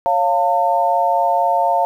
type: chord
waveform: sine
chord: Db augmented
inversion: none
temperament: equal with one note detuned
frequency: 554.4 / 698.5 / 901.1 Hz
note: Db5 / F5 / A5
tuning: 0 / 0 / +41 cents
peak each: -21 / -16 / -17 dBFS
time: 0.06-1.85 s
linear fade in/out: 0 ms
effects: 8-bit